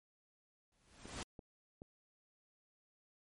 pink noise with exponential growth, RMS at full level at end -41 dBFS, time 0.72-1.23 s, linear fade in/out 1 ms, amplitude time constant 110 ms
clicks, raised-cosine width 2 ms, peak -37 dBFS, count 3, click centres 1.056 / 1.392 / 1.819 s
effects MP3 48 kbps

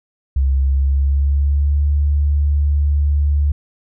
sine tone with pitch glide, 67.3 to 72.55 Hz, C2 to D2, +49 to -21 cents, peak -12 dBFS, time 0.36-3.52 s, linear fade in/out 5 ms, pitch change +130 cents, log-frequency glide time 0.57-1.84 s, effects none

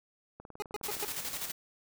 click train, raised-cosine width 1 ms, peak -33 dBFS, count 12, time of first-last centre 0.4-0.967 s, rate 19.4 Hz
25% pulse tone bursts, 415.3 Hz, G#4, in tune, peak -30 dBFS, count 4, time 0.6-1.048 s, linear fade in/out 0 ms, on 22 ms, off 120 ms
white noise with tremolo, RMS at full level -36 dBFS, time 0.83-1.52 s, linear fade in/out 10 ms, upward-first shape square, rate 12 Hz, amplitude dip 50%
effects none

